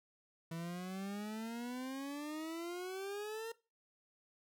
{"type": "exponential sweep", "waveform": "40% pulse", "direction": "up", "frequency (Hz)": [163, 461.8], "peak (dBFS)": -40, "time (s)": [0.51, 3.52], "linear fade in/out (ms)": 5, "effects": ["noise-tail reverb RT60 0.3 s tail -20 dB re dry"]}